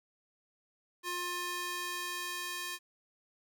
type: tone with high-pass filter sweep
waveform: square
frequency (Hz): 354.4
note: F4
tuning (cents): +25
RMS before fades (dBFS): -38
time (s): 1.03-2.79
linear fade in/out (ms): 50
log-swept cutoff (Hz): 860 to 1700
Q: 0.71
effects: 11-bit